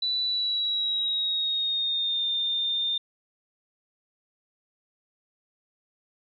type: tone with pitch glide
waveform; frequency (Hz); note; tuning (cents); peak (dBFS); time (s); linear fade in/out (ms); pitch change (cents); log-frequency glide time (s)
sine; 3967 to 3617; B7 to A7; +7 to +47; -24; 0.02-2.98; 5; -160; 0.24-2.26
effects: none